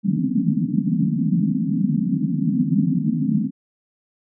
pink band-pass noise, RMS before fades -20 dBFS, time 0.03-3.51 s, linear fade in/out 50 ms, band 150 to 280 Hz, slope 96 dB/octave, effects none

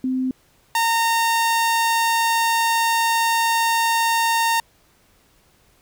sine / sawtooth tone pair in turn, 258.3 / 917.6 Hz, C4 / A#5, -22 / -28 cents, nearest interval octave + minor seventh, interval 2194 cents, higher second, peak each -19 / -13 dBFS, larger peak second, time 0.04-0.31 / 0.75-4.6 s, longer second, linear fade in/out 2 ms, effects pink hiss -58 dBFS RMS until 5.81 s

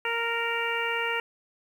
harmonic tone, 464.6 Hz, A#4, 6 cents flat, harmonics 1 / 2 / 3 / 4 / 5 / 6, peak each -33 / -33 / -33 / -33 / -33 / -33 dBFS, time 0.05-1.2 s, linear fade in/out 2 ms, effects 9-bit

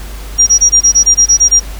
sine tone bursts, 5700 Hz, F8, 34 cents sharp, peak -3 dBFS, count 11, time 0.38-1.601 s, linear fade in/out 20 ms, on 91 ms, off 22 ms, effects added 50 Hz sine -23 dBFS peak until 1.79 s + pink hiss -32 dBFS RMS until 1.79 s

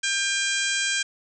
harmonic tone with a mistuned harmonic, 802 Hz, G5, 39 cents sharp, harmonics 2 / 3 / 4 / 5 / 6 / 7 / 8 / 9 / 10, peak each -27 / -30 / -29 / -36 / -35 / -34 / -33 / -33 / -34 dBFS, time 0.03-1.03 s, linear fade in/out 10 ms, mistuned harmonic 2, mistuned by -17 cents, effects none

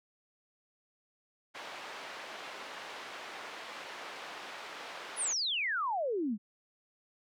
pink band-pass noise, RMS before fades -45 dBFS, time 1.54-5.34 s, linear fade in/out 20 ms, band 620 to 3500 Hz, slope 12 dB/octave
sine exponential sweep, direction down, 10680 to 192.6 Hz, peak -30 dBFS, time 5.16-6.38 s, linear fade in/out 50 ms
effects none

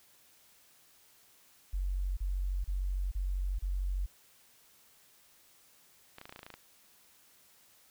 sine tone bursts, 46.54 Hz, F#1, 11 cents sharp, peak -30 dBFS, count 5, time 1.73-4.062 s, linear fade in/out 10 ms, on 440 ms, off 33 ms
clicks, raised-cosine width 0.3 ms, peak -30 dBFS, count 11, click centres 6.184 / 6.214 / 6.255 / 6.294 / 6.325 / 6.361 / 6.392 / 6.431 / 6.465 / 6.503 / 6.54 s
effects white hiss -63 dBFS RMS until 7.9 s

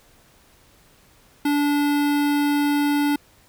square tone with notch filter, 290 Hz, D4, 22 cents flat, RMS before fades -20 dBFS, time 1.45-3.16 s, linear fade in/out 5 ms, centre 6600 Hz, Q 1.6, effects pink hiss -55 dBFS RMS until 3.48 s

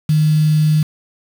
sine tone with quantisation, 153.7 Hz, D#3, 21 cents flat, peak -10 dBFS, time 0.09-0.83 s, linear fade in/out 5 ms, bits 5, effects none

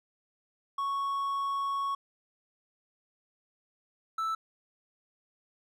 triangle tone pair in turn, 1108.7 / 1318.5 Hz, C#6 / E6, 0 / 0 cents, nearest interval minor third, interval 300 cents, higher second, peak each -27 dBFS, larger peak neither, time 0.78-1.95 / 4.18-4.35 s, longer first, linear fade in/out 5 ms, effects none

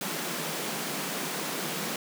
pink high-pass noise, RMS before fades -33 dBFS, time 0.01-1.96 s, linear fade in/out 2 ms, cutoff 150 Hz, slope 96 dB/octave, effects none

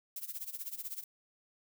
violet noise with tremolo, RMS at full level -39 dBFS, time 0.16-1.04 s, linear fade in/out 2 ms, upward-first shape sine, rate 16 Hz, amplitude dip 85%, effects none

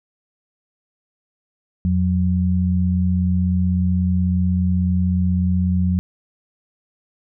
sine tone pair together, 86.1 / 182.44 Hz, F2 / F#3, -24 / -24 cents, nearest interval octave + minor second, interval 1300 cents, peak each -18 dBFS, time 1.85-5.99 s, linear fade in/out 0 ms, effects none

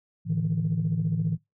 sine chord, A suspended fourth, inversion none, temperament equal with one note detuned, 110 / 150.09 / 164.81 Hz, A2 / D3 / E3, 0 / +38 / 0 cents, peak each -29 / -28 / -25 dBFS, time 0.25-1.38 s, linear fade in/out 50 ms, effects noise-tail reverb RT60 0.2 s tail -24 dB re dry + tanh soft clip ceiling -17 dBFS

